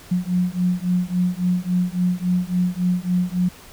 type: beating tone pair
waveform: sine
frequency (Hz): 178.1 / 181.7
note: F3 / F#3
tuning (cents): +34 / -31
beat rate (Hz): 3.6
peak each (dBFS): -21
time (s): 0.11-3.49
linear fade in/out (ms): 10
effects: pink hiss -44 dBFS RMS until 3.72 s